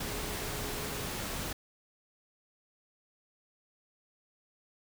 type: tone in noise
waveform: sine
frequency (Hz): 418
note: G#4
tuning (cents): +11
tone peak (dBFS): -45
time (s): 0.04-1.08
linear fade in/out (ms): 5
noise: pink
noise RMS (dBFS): -37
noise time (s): 0-1.53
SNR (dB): -11
effects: none